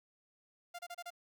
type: tone bursts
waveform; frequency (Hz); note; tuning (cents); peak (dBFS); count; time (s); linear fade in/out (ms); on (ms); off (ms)
sawtooth; 698.5; F5; 0; -39; 5; 0.74-1.105; 10; 49; 30
effects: none